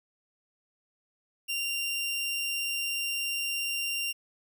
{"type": "tone", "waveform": "sawtooth", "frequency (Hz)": 2777, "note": "F7", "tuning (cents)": -10, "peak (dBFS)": -26, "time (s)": [1.48, 4.13], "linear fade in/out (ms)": 20, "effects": []}